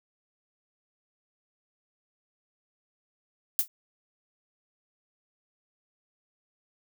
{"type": "noise with exponential decay", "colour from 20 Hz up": "violet", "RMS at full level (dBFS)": -19, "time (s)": [3.59, 3.68], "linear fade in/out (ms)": 1, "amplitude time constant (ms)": 19, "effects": []}